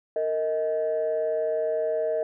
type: tone pair together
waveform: sine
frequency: 459.6 / 630.7 Hz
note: A#4 / D#5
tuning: -25 / +23 cents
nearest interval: perfect fourth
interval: 548 cents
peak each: -26 / -24 dBFS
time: 0.16-2.23 s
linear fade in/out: 2 ms
effects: tanh soft clip ceiling -18 dBFS

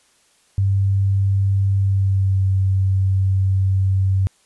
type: tone with pitch glide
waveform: sine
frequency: 98 to 95.82 Hz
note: G2 to G2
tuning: 0 to -39 cents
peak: -14 dBFS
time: 0.58-4.27 s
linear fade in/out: 0 ms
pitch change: -39 cents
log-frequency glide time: 1.78-2.45 s
effects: white hiss -58 dBFS RMS until 4.45 s + resampled to 24000 Hz

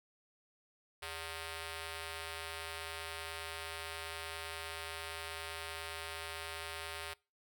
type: ring-modulated tone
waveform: 5% pulse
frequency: 329.6 Hz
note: E4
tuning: in tune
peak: -27 dBFS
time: 1.02-7.14 s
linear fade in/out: 10 ms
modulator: 251 Hz
effects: noise-tail reverb RT60 0.3 s tail -24 dB re dry

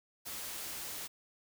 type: noise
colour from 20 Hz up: white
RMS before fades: -42 dBFS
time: 0.25-1.08 s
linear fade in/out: 20 ms
effects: none

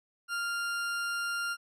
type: tone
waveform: 40% pulse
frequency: 1396.9 Hz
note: F6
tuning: in tune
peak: -30 dBFS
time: 0.28-1.57 s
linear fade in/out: 50 ms
effects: low-pass 12000 Hz 12 dB/octave

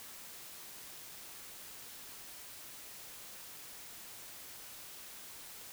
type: silence
effects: white hiss -50 dBFS RMS until 5.72 s

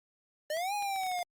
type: linear two-way sweep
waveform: square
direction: up then down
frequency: 588 to 832 to 700 Hz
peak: -32 dBFS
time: 0.5-1.23 s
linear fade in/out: 2 ms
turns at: 0.74 s
type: clicks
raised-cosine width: 0.2 ms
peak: -31 dBFS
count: 7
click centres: 0.571 / 0.824 / 0.961 / 1.034 / 1.066 / 1.116 / 1.19 s
effects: Opus 32 kbps

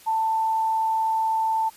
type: tone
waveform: sine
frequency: 888 Hz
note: A5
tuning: 16 cents sharp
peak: -20 dBFS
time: 0.06-1.7 s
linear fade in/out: 20 ms
effects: white hiss -50 dBFS RMS until 1.76 s + resampled to 32000 Hz

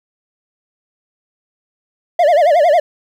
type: tone with vibrato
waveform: triangle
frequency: 639 Hz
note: D#5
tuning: 46 cents sharp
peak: -6 dBFS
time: 2.19-2.8 s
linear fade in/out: 5 ms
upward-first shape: sine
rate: 11 Hz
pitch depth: 200 cents each way
effects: 8-bit

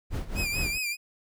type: noise with tremolo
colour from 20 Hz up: brown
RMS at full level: -28 dBFS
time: 0.1-0.79 s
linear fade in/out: 50 ms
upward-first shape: sine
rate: 4.4 Hz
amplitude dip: 80%
type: tone with vibrato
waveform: sawtooth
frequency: 2448 Hz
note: D#7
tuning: 29 cents flat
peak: -25 dBFS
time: 0.35-0.97 s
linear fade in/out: 50 ms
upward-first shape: sine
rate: 5.1 Hz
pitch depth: 75 cents each way
effects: none

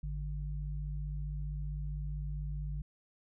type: tone pair together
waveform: sine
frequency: 52.15 / 147.5 Hz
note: G#1 / D3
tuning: +8 / +8 cents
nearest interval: octave + tritone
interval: 1800 cents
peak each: -36 / -40 dBFS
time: 0.03-2.82 s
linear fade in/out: 5 ms
effects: none

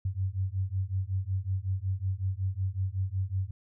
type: beating tone pair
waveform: sine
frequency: 92.6 / 98 Hz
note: F#2 / G2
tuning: +2 / 0 cents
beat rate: 5.4 Hz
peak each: -31 / -31 dBFS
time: 0.05-3.51 s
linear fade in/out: 5 ms
effects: none

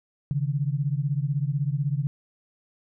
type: beating tone pair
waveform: sine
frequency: 136.9 / 152.9 Hz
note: C#3 / D#3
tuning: -21 / -30 cents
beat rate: 16 Hz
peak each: -25 / -27 dBFS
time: 0.31-2.07 s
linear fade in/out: 0 ms
effects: none

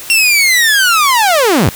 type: linear sweep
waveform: sawtooth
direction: down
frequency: 2750 to 72.3 Hz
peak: -4 dBFS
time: 0.1-1.69 s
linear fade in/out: 0 ms
effects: white hiss -29 dBFS RMS until 1.75 s

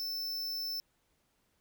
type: tone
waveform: square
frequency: 5300 Hz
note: E8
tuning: 9 cents sharp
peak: -35 dBFS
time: 0-0.8 s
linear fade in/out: 0 ms
effects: pink hiss -75 dBFS RMS until 1.6 s

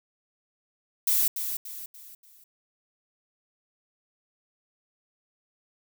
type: noise with echo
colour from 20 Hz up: violet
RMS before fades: -23 dBFS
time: 1.07-1.28 s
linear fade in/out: 5 ms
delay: 290 ms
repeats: 4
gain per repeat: -8 dB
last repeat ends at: 2.44 s
effects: none

